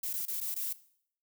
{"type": "noise with dropouts", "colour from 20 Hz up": "violet", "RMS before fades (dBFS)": -35, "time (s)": [0.03, 0.73], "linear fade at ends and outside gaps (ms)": 5, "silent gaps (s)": [[0.132, 0.136], [0.255, 0.28], [0.404, 0.412], [0.544, 0.56]], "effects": ["noise-tail reverb RT60 0.6 s tail -17 dB re dry"]}